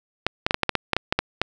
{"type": "clicks", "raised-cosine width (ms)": 0.3, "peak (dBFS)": -3, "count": 12, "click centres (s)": [0.266, 0.465, 0.509, 0.544, 0.633, 0.693, 0.753, 0.933, 0.966, 1.125, 1.19, 1.416], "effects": []}